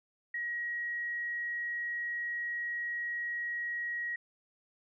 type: tone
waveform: sine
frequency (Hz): 1900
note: A#6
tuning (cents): +33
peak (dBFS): -33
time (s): 0.34-4.16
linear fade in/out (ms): 5
effects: none